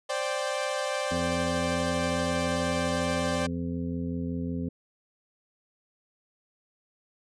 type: chord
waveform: sawtooth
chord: C suspended second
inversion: none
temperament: equal with one note detuned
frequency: 524.8 / 587.3 / 784 Hz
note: C5 / D5 / G5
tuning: +5 / 0 / 0 cents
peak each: -28 / -27 / -32 dBFS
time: 0.09-3.47 s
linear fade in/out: 10 ms
type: harmonic tone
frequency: 85.4 Hz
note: F2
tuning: 38 cents flat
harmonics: 1 / 2 / 3 / 5 / 6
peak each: -36 / -33 / -32 / -42 / -44 dBFS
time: 1.11-4.69 s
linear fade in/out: 5 ms
effects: resampled to 22050 Hz